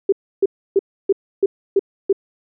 sine tone bursts, 393 Hz, G4, 4 cents sharp, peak -10 dBFS, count 7, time 0.09-2.128 s, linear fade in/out 5 ms, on 34 ms, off 300 ms, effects none

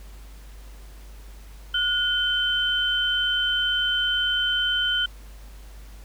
sine tone pair together, 1450 / 3081 Hz, F#6 / G7, -35 / -31 cents, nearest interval octave + minor second, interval 1304 cents, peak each -25 / -22 dBFS, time 1.74-5.06 s, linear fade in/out 5 ms, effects added 50 Hz sine -40 dBFS peak until 6.04 s + pink hiss -52 dBFS RMS until 6.04 s

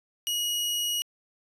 sawtooth tone, 2900 Hz, F#7, 35 cents flat, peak -23 dBFS, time 0.27-1.02 s, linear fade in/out 0 ms, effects resampled to 32000 Hz

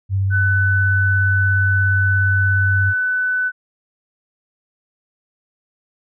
sine tone with vibrato, 97 Hz, G2, 18 cents flat, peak -15 dBFS, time 0.09-2.94 s, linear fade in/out 50 ms, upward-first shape sine, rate 17 Hz, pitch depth 17 cents each way
sine tone, 1500 Hz, F#6, 23 cents sharp, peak -16 dBFS, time 0.3-3.52 s, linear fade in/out 50 ms
effects none

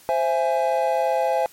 triangle chord, C augmented, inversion none, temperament equal with one note detuned, 523.3 / 666.1 / 830.6 Hz, C5 / E5 / G#5, 0 / +18 / 0 cents, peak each -21 dBFS, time 0.09-1.46 s, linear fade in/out 0 ms, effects white hiss -50 dBFS RMS until 1.52 s + MP3 64 kbps

